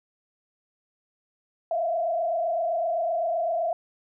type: tone with frequency modulation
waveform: sine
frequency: 674 Hz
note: E5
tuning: 38 cents sharp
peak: -23 dBFS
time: 1.71-3.73 s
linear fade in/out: 2 ms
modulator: 27.8 Hz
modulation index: 1.2
effects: none